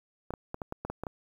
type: clicks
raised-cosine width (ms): 1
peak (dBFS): -21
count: 9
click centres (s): 0.306 / 0.338 / 0.544 / 0.618 / 0.724 / 0.85 / 0.9 / 1.036 / 1.068
effects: 9-bit